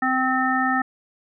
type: harmonic tone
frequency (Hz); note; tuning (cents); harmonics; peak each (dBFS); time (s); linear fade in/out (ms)
259.2; C4; -16; 1 / 3 / 5 / 7; -24 / -24 / -24 / -24; 0.02-0.82; 5
effects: none